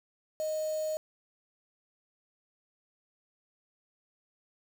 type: tone with quantisation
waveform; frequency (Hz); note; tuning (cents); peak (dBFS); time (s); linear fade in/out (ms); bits
sine; 622; D#5; -1; -30; 0.4-0.97; 0; 7
effects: none